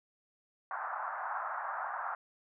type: band-pass noise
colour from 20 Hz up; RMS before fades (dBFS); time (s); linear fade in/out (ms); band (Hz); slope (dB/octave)
white; -38; 0.71-2.15; 2; 690 to 1500; 48
effects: none